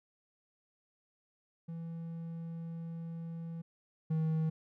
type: tone pair in turn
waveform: triangle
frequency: 165.9 / 159.09 Hz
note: E3 / D#3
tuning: +11 / +39 cents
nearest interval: minor second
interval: 72 cents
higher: first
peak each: -37 / -27 dBFS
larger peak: second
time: 1.68-3.62 / 4.1-4.5 s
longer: first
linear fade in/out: 10 ms
effects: none